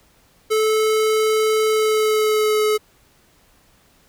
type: tone with pitch glide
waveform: square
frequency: 435 to 427 Hz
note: A4 to G#4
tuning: -20 to +48 cents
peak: -16 dBFS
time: 0.5-2.78 s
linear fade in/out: 20 ms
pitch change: -32 cents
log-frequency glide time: 1.67-2.64 s
effects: pink hiss -56 dBFS RMS until 4.08 s